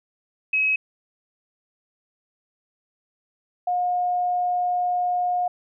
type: tone pair in turn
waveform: sine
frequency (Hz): 2555 / 717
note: D#7 / F5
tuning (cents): +45 / +45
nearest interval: octave + minor seventh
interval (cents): 2200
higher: first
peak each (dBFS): -18 / -20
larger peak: first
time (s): 0.53-0.76 / 3.67-5.48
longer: second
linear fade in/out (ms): 5
effects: none